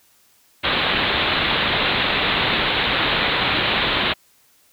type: low-pass noise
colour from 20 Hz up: white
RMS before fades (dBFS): -20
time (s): 0.63-4.14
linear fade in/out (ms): 20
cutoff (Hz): 4000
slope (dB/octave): 96
effects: white hiss -57 dBFS RMS until 4.72 s